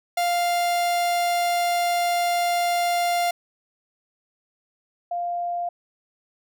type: tone pair in turn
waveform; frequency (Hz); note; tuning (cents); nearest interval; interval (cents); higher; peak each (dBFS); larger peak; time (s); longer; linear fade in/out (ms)
45% pulse / sine; 698.5 / 698.5; F5 / F5; 0 / 0; unison; 0; neither; -20 / -24; first; 0.17-3.31 / 5.11-5.69; first; 5
effects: none